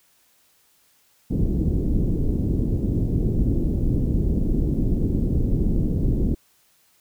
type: low-pass noise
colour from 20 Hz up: pink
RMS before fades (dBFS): -21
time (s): 1.3-6.35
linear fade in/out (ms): 10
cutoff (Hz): 340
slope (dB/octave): 24
effects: white hiss -61 dBFS RMS until 7 s